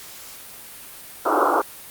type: band-pass noise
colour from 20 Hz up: white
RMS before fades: -19 dBFS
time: 1.25-1.62 s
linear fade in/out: 10 ms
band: 290 to 1400 Hz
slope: 96 dB/octave
effects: white hiss -40 dBFS RMS until 1.9 s + Opus 48 kbps